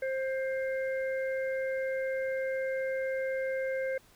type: harmonic tone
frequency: 528 Hz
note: C5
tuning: 16 cents sharp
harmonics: 1 / 3 / 4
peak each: -30 / -40 / -42 dBFS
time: 0.02-3.98 s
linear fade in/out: 5 ms
effects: pink hiss -61 dBFS RMS until 4.15 s